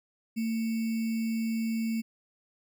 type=tone with sample-and-hold; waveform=sine; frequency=225 Hz; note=A3; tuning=39 cents sharp; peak=-27 dBFS; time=0.36-2.02 s; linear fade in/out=20 ms; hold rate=2450 Hz; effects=none